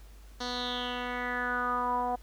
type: tone with low-pass filter sweep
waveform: 10% pulse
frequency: 246.4 Hz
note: B3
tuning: 4 cents flat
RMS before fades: -32 dBFS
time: 0.4-2.16 s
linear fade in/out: 10 ms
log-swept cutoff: 4900 to 790 Hz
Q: 5.6
effects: added 50 Hz sine -48 dBFS peak until 2.22 s + pink hiss -60 dBFS RMS until 2.22 s